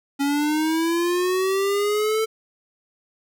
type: linear sweep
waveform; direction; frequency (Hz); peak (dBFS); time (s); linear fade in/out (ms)
square; up; 277.2 to 444.4; -20; 0.19-2.26; 20
effects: none